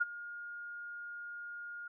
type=tone with ADSR envelope; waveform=sine; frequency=1422 Hz; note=F6; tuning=31 cents sharp; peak=-25 dBFS; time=0-1.88 s; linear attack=16 ms; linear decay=25 ms; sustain=-17 dB; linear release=6 ms; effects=none